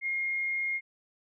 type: tone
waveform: sine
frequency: 2137 Hz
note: C7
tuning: 36 cents sharp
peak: -28 dBFS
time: 0.01-0.81 s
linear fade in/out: 50 ms
effects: none